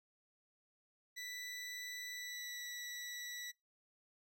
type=tone with pitch glide; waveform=20% pulse; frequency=1975.5 to 1952.8 Hz; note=B6 to B6; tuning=0 to -20 cents; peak=-39 dBFS; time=1.16-3.52 s; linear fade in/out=20 ms; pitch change=-20 cents; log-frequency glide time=2.12-2.63 s; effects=noise-tail reverb RT60 0.2 s tail -23 dB re dry